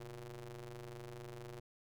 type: ring-modulated tone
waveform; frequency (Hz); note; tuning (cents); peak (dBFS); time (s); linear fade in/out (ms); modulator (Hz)
sawtooth; 116.9; A#2; +5; -40; 0-1.6; 5; 246
effects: none